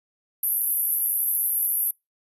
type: band-pass noise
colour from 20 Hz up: pink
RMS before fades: -24 dBFS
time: 0.43-1.91 s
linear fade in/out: 5 ms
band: 11000 to 13000 Hz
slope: 96 dB/octave
effects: noise-tail reverb RT60 0.2 s tail -26 dB re dry + resampled to 32000 Hz